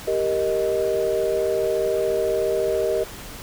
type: chord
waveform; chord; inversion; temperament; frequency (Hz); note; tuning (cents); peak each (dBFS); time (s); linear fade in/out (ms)
sine; Eb major; first; equal; 392 / 466.2 / 622.3; G4 / Bb4 / Eb5; 0 / 0 / 0; -23; 0.07-3.04; 10
effects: tanh soft clip ceiling -11 dBFS + pink hiss -38 dBFS RMS until 3.42 s